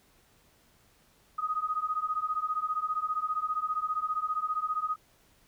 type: beating tone pair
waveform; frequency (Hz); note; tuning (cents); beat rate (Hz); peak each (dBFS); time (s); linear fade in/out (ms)
sine; 1243 / 1258; D#6 / D#6; -2 / +19; 15; -32 / -31; 1.38-4.96; 10
effects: pink hiss -64 dBFS RMS until 5.47 s